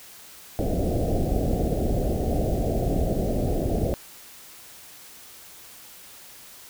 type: low-pass noise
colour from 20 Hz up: pink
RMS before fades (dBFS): -24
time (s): 0.59-3.94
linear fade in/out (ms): 0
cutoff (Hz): 740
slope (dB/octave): 96
effects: white hiss -46 dBFS RMS until 6.69 s